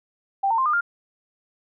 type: tone with pitch steps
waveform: sine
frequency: 786 / 908.1 / 1049.2 / 1212.2 / 1400.5 Hz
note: G5 / A#5 / C6 / D#6 / F6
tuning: +4 / -46 / +4 / -46 / +4 cents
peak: -18 dBFS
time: 0.43-0.81 s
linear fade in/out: 10 ms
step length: 76 ms
effects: none